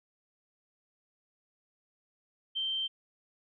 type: tone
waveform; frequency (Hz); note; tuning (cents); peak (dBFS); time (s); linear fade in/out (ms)
sine; 3130; G7; -3; -30; 2.55-2.88; 20
effects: none

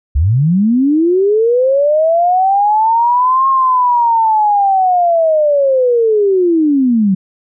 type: linear two-way sweep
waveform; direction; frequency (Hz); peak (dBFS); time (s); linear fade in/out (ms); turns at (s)
sine; up then down; 61.74 to 1078 to 183; -8; 0.15-7.15; 10; 3.48
effects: none

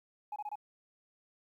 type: tone bursts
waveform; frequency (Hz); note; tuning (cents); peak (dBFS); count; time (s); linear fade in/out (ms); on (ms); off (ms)
sine; 838; G#5; +15; -35; 4; 0.32-0.556; 5; 41; 24
effects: tanh soft clip ceiling -34 dBFS + 12-bit

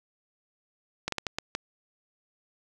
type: slowing click train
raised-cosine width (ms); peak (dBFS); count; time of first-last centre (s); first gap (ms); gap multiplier
0.2; -12; 6; 1.08-1.551; 43; 1.4
effects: none

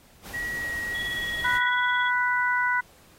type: noise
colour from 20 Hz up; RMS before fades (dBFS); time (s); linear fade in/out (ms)
pink; -41; 0.22-1.61; 50
type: tone with vibrato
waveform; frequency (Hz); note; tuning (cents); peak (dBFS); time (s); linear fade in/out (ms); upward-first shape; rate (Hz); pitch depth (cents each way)
sine; 1907; A#6; +39; -28; 0.33-1.7; 20; triangle; 1.7; 11
type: tone with tremolo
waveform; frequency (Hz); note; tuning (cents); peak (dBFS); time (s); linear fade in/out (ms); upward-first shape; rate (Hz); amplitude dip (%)
sine; 3357; G#7; +18; -31; 0.94-2.11; 20; sine; 18; 70
type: harmonic tone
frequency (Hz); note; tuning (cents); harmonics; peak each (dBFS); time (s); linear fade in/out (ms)
493.9; B4; 0; 2 / 3 / 4; -26 / -24 / -28; 1.44-2.81; 10
effects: pink hiss -56 dBFS RMS until 3.18 s + AAC 48 kbps

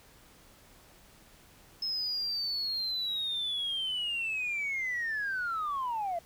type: linear sweep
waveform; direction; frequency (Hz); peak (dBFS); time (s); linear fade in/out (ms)
sine; down; 5200 to 659.3; -29; 1.82-6.19; 5
effects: tanh soft clip ceiling -27 dBFS + pink hiss -58 dBFS RMS until 6.25 s

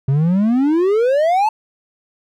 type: exponential sweep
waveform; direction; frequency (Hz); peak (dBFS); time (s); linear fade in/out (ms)
triangle; up; 130.81 to 891; -10; 0.08-1.49; 5
effects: none

